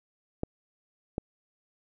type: clicks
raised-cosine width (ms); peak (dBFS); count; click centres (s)
2; -16; 2; 0.434 / 1.181
effects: none